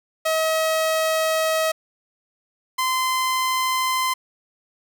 sawtooth tone pair in turn, 638 / 1033.3 Hz, D#5 / C6, +43 / -22 cents, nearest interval minor sixth, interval 835 cents, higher second, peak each -15 / -16 dBFS, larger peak first, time 0.25-1.72 / 2.78-4.14 s, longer first, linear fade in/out 10 ms, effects none

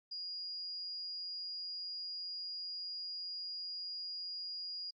sine tone, 4861 Hz, D#8, 41 cents flat, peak -40 dBFS, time 0.11-4.91 s, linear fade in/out 10 ms, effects AAC 32 kbps

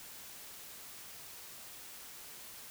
silence, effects white hiss -50 dBFS RMS until 2.7 s

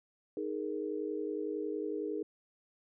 sine chord, D# suspended fourth, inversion none, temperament equal, 311.1 / 415.3 / 466.2 Hz, D#4 / G#4 / A#4, 0 / 0 / 0 cents, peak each -38 / -37 / -40 dBFS, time 0.37-2.23 s, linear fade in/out 2 ms, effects none

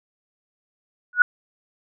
sine tone with exponential growth, 1461 Hz, F#6, 22 cents flat, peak -5 dBFS, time 1.13-1.22 s, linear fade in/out 2 ms, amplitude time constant 18 ms, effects none

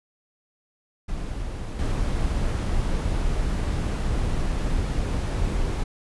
brown noise with level steps, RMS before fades -30 / -24 dBFS, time 1.08-5.84 s, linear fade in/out 10 ms, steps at 1.79 s, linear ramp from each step 2 ms, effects resampled to 24000 Hz

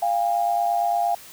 sine tone pair together, 698.5 / 807.2 Hz, F5 / G#5, 0 / -49 cents, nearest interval minor third, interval 251 cents, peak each -21 / -23 dBFS, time 0.02-1.15 s, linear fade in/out 5 ms, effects white hiss -44 dBFS RMS until 1.32 s

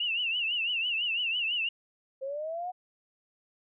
sine tone with vibrato, 2794 Hz, F7, in tune, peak -27 dBFS, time 0-1.69 s, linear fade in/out 5 ms, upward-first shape triangle, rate 6 Hz, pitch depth 140 cents each way
sine linear sweep, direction up, 523.3 to 740 Hz, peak -32 dBFS, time 2.21-2.72 s, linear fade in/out 20 ms
effects none

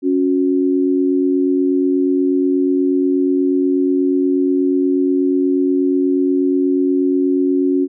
sine tone pair together, 277.2 / 365.5 Hz, C#4 / F#4, 0 / -21 cents, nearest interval perfect fourth, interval 479 cents, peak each -14 / -17 dBFS, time 0.02-7.88 s, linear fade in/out 50 ms, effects none

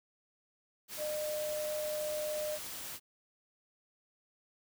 sine tone in noise, 607 Hz, D#5, 43 cents flat, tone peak -34 dBFS, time 0.97-2.59 s, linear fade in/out 50 ms, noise white, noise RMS -43 dBFS, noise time 0.88-3 s, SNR +6 dB, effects none

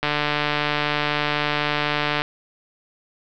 click train, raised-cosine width 0.3 ms, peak -5 dBFS, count 325, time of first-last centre 0.03-2.219 s, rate 148 Hz, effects low-pass 5000 Hz 12 dB/octave

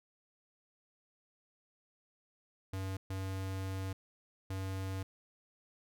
square tone bursts at uneven times, 95.5 Hz, G2, 45 cents flat, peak -37 dBFS, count 3, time 2.73-2.97 / 3.1-3.93 / 4.5-5.03 s, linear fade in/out 5 ms, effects none

